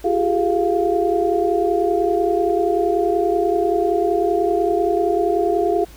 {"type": "tone cluster", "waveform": "sine", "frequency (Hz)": [344.1, 389.5, 419.9, 698], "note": ["F4", "G4", "G#4", "F5"], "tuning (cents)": [-26, -11, 19, -1], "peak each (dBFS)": -21, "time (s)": [0.04, 5.85], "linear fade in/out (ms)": 10, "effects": ["added 54 Hz sine -41 dBFS peak until 5.96 s", "pink hiss -46 dBFS RMS until 5.96 s"]}